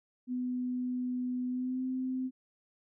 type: tone with pitch glide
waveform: sine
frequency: 250.1 to 258 Hz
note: B3 to C4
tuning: +22 to -24 cents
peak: -31 dBFS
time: 0.27-2.31 s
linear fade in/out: 50 ms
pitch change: +54 cents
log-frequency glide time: 1.48-1.83 s
effects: none